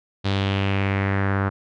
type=tone with low-pass filter sweep; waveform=sawtooth; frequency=98 Hz; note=G2; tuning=in tune; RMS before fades=-22 dBFS; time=0.24-1.5 s; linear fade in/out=20 ms; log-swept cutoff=3900 to 1400 Hz; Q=3; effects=none